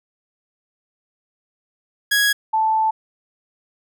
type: tone pair in turn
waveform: sawtooth / sine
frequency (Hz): 1661.2 / 878.4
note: G#6 / A5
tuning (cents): 0 / -3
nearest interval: major seventh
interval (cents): 1103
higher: first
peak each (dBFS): -11 / -15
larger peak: first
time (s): 2.11-2.33 / 2.53-2.91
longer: second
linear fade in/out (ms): 10
effects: none